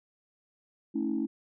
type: chord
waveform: sine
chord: A major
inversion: none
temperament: equal with one note detuned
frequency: 220 / 277.2 / 322.8 Hz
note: A3 / C#4 / E4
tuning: 0 / 0 / -36 cents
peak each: -32 / -31 / -31 dBFS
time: 0.94-1.27 s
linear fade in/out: 20 ms
effects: tanh soft clip ceiling -20 dBFS